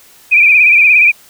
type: tone with vibrato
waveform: sine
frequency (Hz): 2424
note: D#7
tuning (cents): -46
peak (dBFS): -4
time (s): 0.31-1.12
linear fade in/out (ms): 20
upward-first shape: sine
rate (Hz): 17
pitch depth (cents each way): 72
effects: white hiss -43 dBFS RMS until 1.29 s